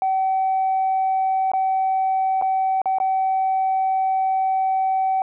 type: tone with dropouts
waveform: sine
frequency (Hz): 763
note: G5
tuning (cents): -47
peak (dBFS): -16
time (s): 0.02-5.22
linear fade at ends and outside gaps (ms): 1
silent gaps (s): 1.517-1.535 / 2.414-2.422 / 2.817-2.857 / 2.985-3.001
effects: tanh soft clip ceiling -14 dBFS